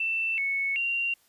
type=tone with pitch steps; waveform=sine; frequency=2671 / 2208 / 2763 Hz; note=E7 / C#7 / F7; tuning=+22 / -7 / -19 cents; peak=-25 dBFS; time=0-1.14 s; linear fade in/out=5 ms; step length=380 ms; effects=white hiss -64 dBFS RMS until 1.28 s + resampled to 32000 Hz